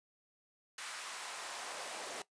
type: noise with high-pass filter sweep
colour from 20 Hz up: pink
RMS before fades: -44 dBFS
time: 0.78-2.22 s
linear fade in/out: 2 ms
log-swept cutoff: 1300 to 470 Hz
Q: 1.1
effects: noise-tail reverb RT60 0.1 s tail -17 dB re dry + resampled to 22050 Hz